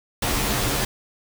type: noise with comb filter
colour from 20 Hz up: pink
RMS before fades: -23 dBFS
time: 0.22-0.85 s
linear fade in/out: 5 ms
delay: 12 ms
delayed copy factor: -1
effects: none